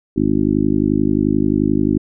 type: harmonic tone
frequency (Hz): 51.4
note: G#1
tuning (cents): -17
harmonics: 1 / 2 / 3 / 4 / 5 / 6 / 7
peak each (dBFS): -27 / -25 / -24 / -21 / -18 / -18 / -23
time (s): 0.16-1.98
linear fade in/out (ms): 10
effects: none